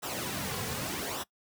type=noise with flanger; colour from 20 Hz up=pink; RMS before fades=-35 dBFS; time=0.02-1.24 s; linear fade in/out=20 ms; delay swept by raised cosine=0.44 to 3.34 ms; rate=0.84 Hz; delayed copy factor=-0.65; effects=noise-tail reverb RT60 0.1 s tail -21 dB re dry + high-pass 80 Hz 12 dB/octave